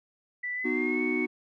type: tone with pitch glide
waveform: sine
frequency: 1975.5 to 2217 Hz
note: B6 to C#7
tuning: 0 to 0 cents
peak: -30 dBFS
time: 0.43-1.26 s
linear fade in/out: 10 ms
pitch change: +200 cents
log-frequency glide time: 0.54-1.01 s
type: chord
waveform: triangle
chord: B major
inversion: none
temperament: equal with one note detuned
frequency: 246.9 / 308.6 / 370 Hz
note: B3 / D#4 / F#4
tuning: 0 / -14 / 0 cents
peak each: -29 dBFS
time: 0.64-1.27 s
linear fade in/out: 20 ms
effects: none